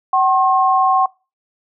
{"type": "tone pair together", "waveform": "sine", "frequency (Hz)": [759, 1073.4], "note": ["F#5", "C6"], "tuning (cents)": [44, 44], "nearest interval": "tritone", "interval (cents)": 600, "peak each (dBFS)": -14, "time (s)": [0.13, 1.06], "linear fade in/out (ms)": 5, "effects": ["noise-tail reverb RT60 0.3 s tail -23 dB re dry"]}